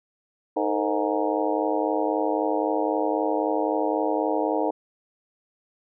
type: harmonic tone with a mistuned harmonic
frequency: 103.83 Hz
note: G#2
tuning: in tune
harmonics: 3 / 4 / 5 / 6 / 7 / 8 / 9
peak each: -27 / -28 / -29 / -30 / -30 / -31 / -32 dBFS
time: 0.56-4.71 s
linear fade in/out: 10 ms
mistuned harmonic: 4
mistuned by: +130 cents
effects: none